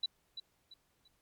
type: tone with echo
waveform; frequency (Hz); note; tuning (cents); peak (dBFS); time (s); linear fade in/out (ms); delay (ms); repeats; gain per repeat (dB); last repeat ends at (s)
sine; 3951; B7; 0; -30; 0.03-0.06; 5; 340; 3; -10; 1.08
effects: pink hiss -75 dBFS RMS until 1.21 s + MP3 96 kbps